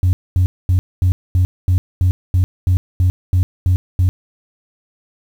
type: tone bursts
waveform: sine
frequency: 91 Hz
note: F#2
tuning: 28 cents flat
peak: -8 dBFS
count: 13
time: 0.03-4.09 s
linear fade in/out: 0 ms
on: 100 ms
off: 230 ms
effects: tanh soft clip ceiling -8 dBFS + 7-bit